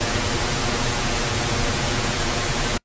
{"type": "noise with comb filter", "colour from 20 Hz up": "pink", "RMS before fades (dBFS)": -22, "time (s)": [0, 2.78], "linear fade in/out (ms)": 10, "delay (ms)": 8.4, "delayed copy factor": 0.75, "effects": ["noise-tail reverb RT60 0.1 s tail -26 dB re dry", "resampled to 16000 Hz"]}